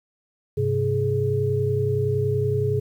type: tone cluster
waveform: sine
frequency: 101.1 / 131.8 / 420.5 Hz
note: G#2 / C3 / G#4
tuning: -46 / +13 / +22 cents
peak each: -25 / -24 / -23 dBFS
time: 0.57-2.8 s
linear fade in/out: 10 ms
effects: 9-bit